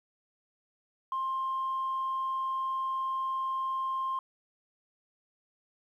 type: tone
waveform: sine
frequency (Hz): 1057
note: C6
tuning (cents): +17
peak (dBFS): -28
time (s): 1.12-4.19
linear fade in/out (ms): 2
effects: tanh soft clip ceiling -26 dBFS + 11-bit